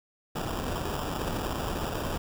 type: noise with sample-and-hold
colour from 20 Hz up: pink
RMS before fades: -32 dBFS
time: 0.35-2.18 s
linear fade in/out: 10 ms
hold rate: 2100 Hz
effects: none